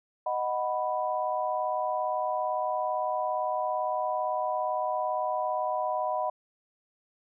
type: chord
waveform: sine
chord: B major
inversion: first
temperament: equal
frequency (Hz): 622.3 / 740 / 987.8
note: D#5 / F#5 / B5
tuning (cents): 0 / 0 / 0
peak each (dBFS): -31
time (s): 0.26-6.3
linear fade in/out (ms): 5
effects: none